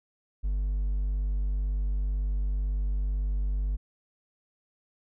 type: tone with hard clipping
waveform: triangle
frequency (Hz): 49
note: G1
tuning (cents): 0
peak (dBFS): -26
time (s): 0.43-3.77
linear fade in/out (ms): 20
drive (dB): 5
effects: none